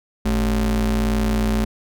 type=ring-modulated tone; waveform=square; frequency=82.41 Hz; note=E2; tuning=in tune; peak=-15 dBFS; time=0.25-1.65 s; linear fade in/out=10 ms; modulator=134 Hz; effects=none